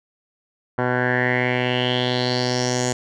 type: tone with low-pass filter sweep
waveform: 10% pulse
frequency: 124.7 Hz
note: B2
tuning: 17 cents sharp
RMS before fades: -21 dBFS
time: 0.78-2.93 s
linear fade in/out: 5 ms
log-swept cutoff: 1300 to 7100 Hz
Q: 5.4
effects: none